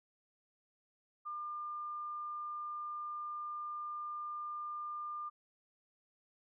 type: tone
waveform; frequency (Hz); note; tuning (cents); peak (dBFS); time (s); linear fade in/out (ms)
sine; 1200; D6; +37; -39; 1.25-5.3; 20
effects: none